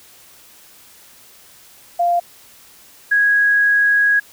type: tone pair in turn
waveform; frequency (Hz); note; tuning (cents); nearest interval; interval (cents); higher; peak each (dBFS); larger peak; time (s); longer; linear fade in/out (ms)
sine; 696 / 1655.4; F5 / G#6; -6 / -6; octave + minor third; 1500; second; -13 / -11; second; 1.99-2.2 / 3.11-4.2; second; 10
effects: white hiss -46 dBFS RMS until 4.32 s